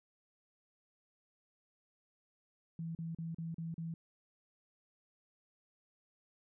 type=tone bursts; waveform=sine; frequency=164.81 Hz; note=E3; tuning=in tune; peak=-38 dBFS; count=6; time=2.79-3.94 s; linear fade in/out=2 ms; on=160 ms; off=38 ms; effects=none